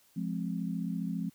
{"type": "chord", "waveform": "sine", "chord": "F minor", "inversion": "none", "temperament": "just", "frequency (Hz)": [174.61, 209.5, 261.9], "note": ["F3", "Ab3", "C4"], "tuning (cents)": [0, 15, 2], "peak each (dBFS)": [-34, -36, -38], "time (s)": [0.16, 1.3], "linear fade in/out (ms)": 10, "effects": ["white hiss -65 dBFS RMS until 1.34 s"]}